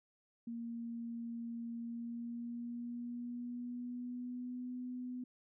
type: tone with pitch glide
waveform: sine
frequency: 233.1 to 249.8 Hz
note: A#3 to B3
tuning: 0 to +20 cents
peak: -40 dBFS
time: 0.47-5.24 s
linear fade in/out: 5 ms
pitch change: +120 cents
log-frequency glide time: 1.78-4.76 s
effects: none